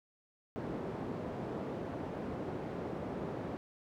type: band-pass noise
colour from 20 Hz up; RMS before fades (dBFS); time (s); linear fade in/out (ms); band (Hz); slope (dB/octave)
white; -40; 0.56-3.57; 0; 100 to 460; 12
effects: none